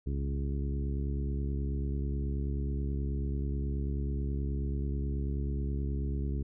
harmonic tone with a mistuned harmonic, 69.3 Hz, C#2, in tune, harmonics 1 / 2 / 3 / 4 / 5 / 6, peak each -31 / -37 / -41 / -43 / -45 / -47 dBFS, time 0.06-6.43 s, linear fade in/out 10 ms, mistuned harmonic 1, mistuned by -53 cents, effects none

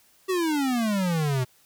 square exponential sweep, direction down, 385.4 to 123.47 Hz, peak -23 dBFS, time 0.28-1.45 s, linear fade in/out 20 ms, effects white hiss -60 dBFS RMS until 1.65 s

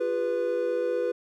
triangle chord, F diminished, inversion none, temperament equal with one note detuned, 349.2 / 404.9 / 493.9 Hz, F4 / Ab4 / Cb5, 0 / -44 / 0 cents, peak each -30 / -30 / -24 dBFS, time 0-1.12 s, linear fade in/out 10 ms, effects none

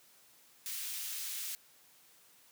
white high-pass noise, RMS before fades -40 dBFS, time 0.66-1.55 s, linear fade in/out 0 ms, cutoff 2300 Hz, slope 12 dB/octave, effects white hiss -63 dBFS RMS until 2.51 s + high-pass 100 Hz 12 dB/octave

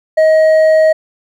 sine tone with hard clipping, 631 Hz, D#5, 24 cents sharp, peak -7 dBFS, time 0.17-0.93 s, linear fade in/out 10 ms, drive 4 dB, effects none

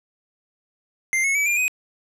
square tone with pitch steps, 2093 / 2189 / 2290 / 2396 / 2506 Hz, C7 / C#7 / D7 / D7 / D#7, 0 / -22 / -44 / +34 / +12 cents, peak -19 dBFS, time 1.13-1.68 s, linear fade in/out 0 ms, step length 110 ms, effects low-pass 12000 Hz 12 dB/octave

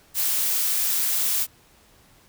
blue noise, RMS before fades -23 dBFS, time 0.14-1.47 s, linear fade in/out 50 ms, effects pink hiss -56 dBFS RMS until 2.28 s

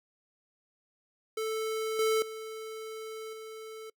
square tone with level steps, 440 Hz, A4, in tune, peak -31 / -25 / -39 / -42 dBFS, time 1.37-3.9 s, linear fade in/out 5 ms, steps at 1.99 / 2.22 / 3.33 s, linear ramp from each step 2 ms, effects noise-tail reverb RT60 0.1 s tail -26 dB re dry

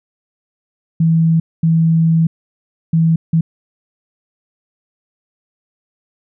sine tone bursts at uneven times, 163.3 Hz, E3, 16 cents flat, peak -9 dBFS, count 4, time 1-1.4 / 1.63-2.27 / 2.93-3.16 / 3.33-3.41 s, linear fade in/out 5 ms, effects none

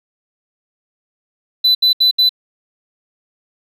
sine tone bursts, 4000 Hz, B7, 21 cents sharp, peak -6 dBFS, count 4, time 1.64-2.293 s, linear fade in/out 10 ms, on 110 ms, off 71 ms, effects tanh soft clip ceiling -8 dBFS + 8-bit

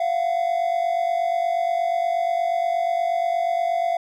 triangle tone pair together, 682.6 / 731 Hz, F5 / F#5, -40 / -21 cents, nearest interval minor second, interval 119 cents, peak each -19 / -23 dBFS, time 0-3.97 s, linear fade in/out 5 ms, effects none

